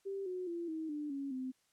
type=tone with pitch steps; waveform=sine; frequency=392 / 365.7 / 341.3 / 318.4 / 297.1 / 277.2 / 258.6 Hz; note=G4 / F#4 / F4 / D#4 / D4 / C#4 / C4; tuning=0 / -20 / -40 / +40 / +20 / 0 / -20 cents; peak=-37 dBFS; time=0.05-1.52 s; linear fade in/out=20 ms; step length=210 ms; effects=white hiss -75 dBFS RMS until 1.72 s + low-pass 10000 Hz 12 dB/octave